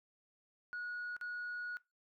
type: tone with dropouts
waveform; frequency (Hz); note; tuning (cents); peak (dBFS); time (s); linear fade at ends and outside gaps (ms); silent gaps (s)
sine; 1455; F#6; -29; -38; 0.73-1.77; 0; 1.165-1.212
effects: noise-tail reverb RT60 0.2 s tail -21 dB re dry + tanh soft clip ceiling -37 dBFS